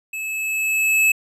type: tone with level ramp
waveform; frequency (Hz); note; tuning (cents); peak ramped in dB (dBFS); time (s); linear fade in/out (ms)
square; 2600; E7; -24; -27 to -13; 0.13-1.12; 5
effects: resampled to 32000 Hz